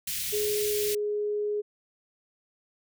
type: band-stop noise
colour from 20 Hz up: white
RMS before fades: -32 dBFS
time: 0.07-0.95 s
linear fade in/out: 5 ms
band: 170 to 2100 Hz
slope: 24 dB/octave
type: tone with pitch glide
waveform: sine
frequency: 419.7 to 416.8 Hz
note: G#4 to G#4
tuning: +18 to +6 cents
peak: -26 dBFS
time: 0.32-1.62 s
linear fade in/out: 20 ms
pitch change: -12 cents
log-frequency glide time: 0.45-0.99 s
effects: none